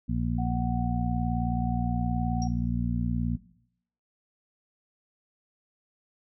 harmonic tone, 59 Hz, A#1, 22 cents sharp, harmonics 1 / 2 / 3 / 4, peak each -31 / -31 / -31 / -31 dBFS, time 0.08-3.37 s, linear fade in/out 20 ms
sine tone with vibrato, 740 Hz, F#5, in tune, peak -34 dBFS, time 0.38-2.48 s, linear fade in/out 10 ms, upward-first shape sine, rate 1.1 Hz, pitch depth 11 cents each way
sine tone with exponential decay, 5620 Hz, F8, 10 cents sharp, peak -34 dBFS, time 2.42-2.52 s, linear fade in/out 1 ms, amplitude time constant 20 ms
effects noise-tail reverb RT60 0.7 s tail -18 dB re dry

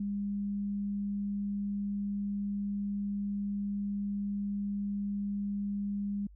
sine tone, 201.9 Hz, G#3, 49 cents flat, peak -31 dBFS, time 0-6.27 s, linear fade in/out 5 ms, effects added 50 Hz sine -51 dBFS peak until 6.35 s

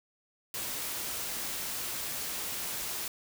white noise, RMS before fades -36 dBFS, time 0.54-3.08 s, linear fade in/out 2 ms, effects none

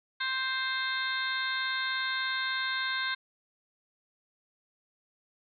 harmonic tone with a mistuned harmonic, 523.3 Hz, C5, in tune, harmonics 2 / 3 / 4 / 5 / 6 / 7 / 8, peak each -37 / -32 / -37 / -46 / -47 / -36 / -39 dBFS, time 0.2-3.15 s, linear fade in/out 10 ms, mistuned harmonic 6, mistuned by +41 cents, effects none

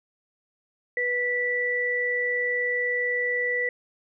sine tone pair together, 491 / 1964 Hz, B4 / B6, -10 / -10 cents, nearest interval 2 octaves, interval 2400 cents, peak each -29 / -24 dBFS, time 0.97-3.69 s, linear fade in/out 2 ms, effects none

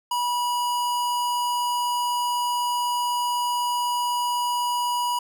square tone, 972 Hz, B5, 28 cents flat, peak -23 dBFS, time 0.11-5.19 s, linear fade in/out 5 ms, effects none

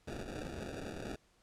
violet noise with sample-and-hold, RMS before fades -43 dBFS, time 0.07-1.16 s, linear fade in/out 5 ms, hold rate 1050 Hz, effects pink hiss -70 dBFS RMS until 1.42 s + low-pass 9000 Hz 12 dB/octave

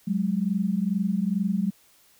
sine tone pair together, 185.39 / 207.7 Hz, F#3 / G#3, +4 / 0 cents, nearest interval major second, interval 196 cents, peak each -25 dBFS, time 0.07-1.71 s, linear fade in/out 10 ms, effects white hiss -59 dBFS RMS until 2.19 s

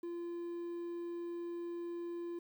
triangle tone with quantisation, 343.8 Hz, F4, 27 cents flat, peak -37 dBFS, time 0.03-2.39 s, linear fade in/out 5 ms, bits 11, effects none

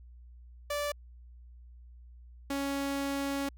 sawtooth tone pair in turn, 583 / 278 Hz, D5 / C#4, -13 / +5 cents, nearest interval octave + minor second, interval 1282 cents, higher first, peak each -27 dBFS, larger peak neither, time 0.7-0.92 / 2.5-3.49 s, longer second, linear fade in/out 5 ms, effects added 60 Hz sine -49 dBFS peak until 3.57 s

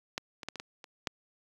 clicks, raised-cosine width 0.2 ms, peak -15 / -23 / -18 / -24 / -22 / -29 / -13 dBFS, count 7, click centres 0.179 / 0.432 / 0.486 / 0.557 / 0.599 / 0.842 / 1.072 s, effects high-pass 100 Hz 12 dB/octave + 9-bit

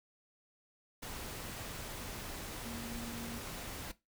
sine tone in noise, 233.1 Hz, A#3, in tune, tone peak -43 dBFS, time 2.65-3.39 s, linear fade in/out 10 ms, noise pink, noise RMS -44 dBFS, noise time 1.02-3.92 s, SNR -2 dB, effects noise-tail reverb RT60 0.2 s tail -17 dB re dry

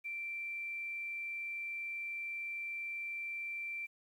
sine tone with quantisation, 2349 Hz, D7, in tune, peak -38 dBFS, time 0.04-3.87 s, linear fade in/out 20 ms, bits 11, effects none

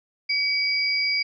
sine tone pair together, 2274 / 4821 Hz, C#7 / D8, +44 / +45 cents, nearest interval octave + minor second, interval 1301 cents, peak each -23 / -24 dBFS, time 0.29-1.23 s, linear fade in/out 10 ms, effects none

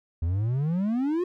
triangle exponential sweep, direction up, 79 to 370 Hz, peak -21 dBFS, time 0.22-1.24 s, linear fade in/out 5 ms, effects none

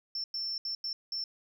sine tone bursts at uneven times, 5380 Hz, E8, 34 cents sharp, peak -31 dBFS, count 5, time 0.15-0.24 / 0.34-0.58 / 0.65-0.75 / 0.84-0.93 / 1.12-1.24 s, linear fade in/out 2 ms, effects tanh soft clip ceiling -29 dBFS

